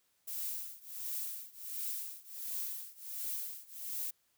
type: noise with tremolo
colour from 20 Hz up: violet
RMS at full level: -37 dBFS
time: 0.27-4.11 s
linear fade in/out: 10 ms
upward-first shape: triangle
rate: 1.4 Hz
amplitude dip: 95%
effects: white hiss -75 dBFS RMS until 4.37 s